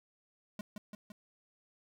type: tone with echo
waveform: square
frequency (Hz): 208.2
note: G#3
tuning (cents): +5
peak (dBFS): -39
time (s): 0.59-0.61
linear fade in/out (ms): 2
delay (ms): 170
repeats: 3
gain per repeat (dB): -3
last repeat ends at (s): 1.12
effects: 12-bit